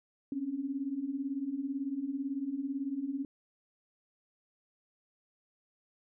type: beating tone pair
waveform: sine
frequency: 261.6 / 279.6 Hz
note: C4 / C#4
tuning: 0 / +15 cents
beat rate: 18 Hz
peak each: -38 / -34 dBFS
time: 0.32-3.25 s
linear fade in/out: 2 ms
effects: none